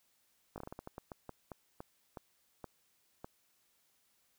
slowing click train, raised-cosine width 1 ms, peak -30 dBFS, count 16, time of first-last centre 0.56-3.245 s, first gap 19 ms, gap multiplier 1.28, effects white hiss -74 dBFS RMS until 4.38 s

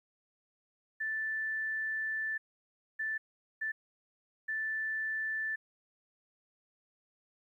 sine tone bursts at uneven times, 1760 Hz, A6, in tune, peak -32 dBFS, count 4, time 1-2.38 / 2.99-3.18 / 3.61-3.72 / 4.48-5.56 s, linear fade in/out 10 ms, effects 12-bit

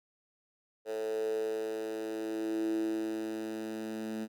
10% pulse tone with high-pass filter sweep, 110 Hz, A2, in tune, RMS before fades -35 dBFS, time 0.85-4.28 s, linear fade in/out 50 ms, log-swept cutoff 480 to 240 Hz, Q 9, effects none

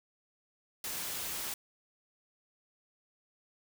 white noise, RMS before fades -38 dBFS, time 0.84-1.54 s, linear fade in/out 2 ms, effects none

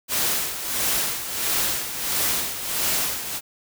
white noise with tremolo, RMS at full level -22 dBFS, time 0.08-3.41 s, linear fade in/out 50 ms, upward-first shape sine, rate 1.5 Hz, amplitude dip 65%, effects none

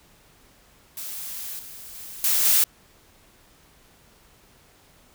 blue noise with level steps, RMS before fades -34 / -41 / -39 / -21 / -18 dBFS, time 0.97-2.64 s, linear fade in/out 2 ms, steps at 1.59 / 1.95 / 2.24 / 2.45 s, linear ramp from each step 2 ms, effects pink hiss -56 dBFS RMS until 5.14 s

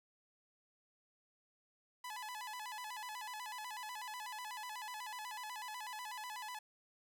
sawtooth tone with vibrato, 923 Hz, A#5, 17 cents flat, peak -40 dBFS, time 2.04-6.59 s, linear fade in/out 5 ms, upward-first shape square, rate 8.1 Hz, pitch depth 130 cents each way, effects none

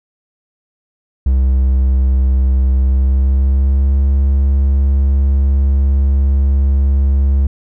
triangle tone with pitch glide, 65.41 to 68.54 Hz, C2 to C#2, 0 to -19 cents, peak -7 dBFS, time 1.26-7.47 s, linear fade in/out 5 ms, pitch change +81 cents, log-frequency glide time 2.75-4 s, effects none

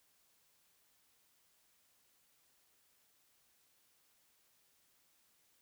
silence, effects white hiss -73 dBFS RMS until 5.61 s

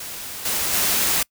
white noise with level steps, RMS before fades -33 / -23 / -20 dBFS, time 0-1.23 s, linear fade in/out 5 ms, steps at 0.45 / 0.73 s, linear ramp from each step 5 ms, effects noise-tail reverb RT60 0.1 s tail -25 dB re dry

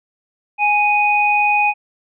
sine tone pair together, 830.1 / 2489 Hz, G#5 / D#7, -1 / 0 cents, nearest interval octave + perfect fifth, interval 1901 cents, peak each -15 dBFS, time 0.58-1.74 s, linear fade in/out 50 ms, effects none

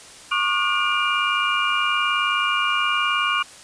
sine tone cluster, 1100 / 1199 / 1440 / 2377 / 2839 Hz, C#6 / D6 / F#6 / D7 / F7, -14 / +36 / -47 / +20 / +28 cents, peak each -25 dBFS, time 0.31-3.43 s, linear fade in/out 10 ms, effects white hiss -43 dBFS RMS until 3.63 s + resampled to 22050 Hz

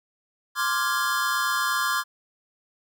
square chord, D half-diminished seventh, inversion third, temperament equal, 1046.5 / 1174.7 / 1396.9 / 1661.2 Hz, C6 / D6 / F6 / Ab6, 0 / 0 / 0 / 0 cents, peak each -29 dBFS, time 0.55-2.04 s, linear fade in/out 50 ms, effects none

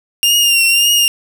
sawtooth tone with vibrato, 2794 Hz, F7, in tune, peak -6 dBFS, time 0.23-1.08 s, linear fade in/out 0 ms, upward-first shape triangle, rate 1.8 Hz, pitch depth 53 cents each way, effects none

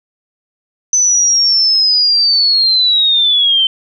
sine linear sweep, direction down, 6080 to 3078 Hz, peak -8 dBFS, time 0.93-3.67 s, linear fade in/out 2 ms, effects none

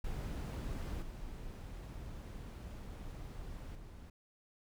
brown noise with level steps, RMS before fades -40 / -46 / -51 dBFS, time 0.04-4.1 s, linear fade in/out 5 ms, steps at 1.02 / 3.75 s, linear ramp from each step 2 ms, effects none

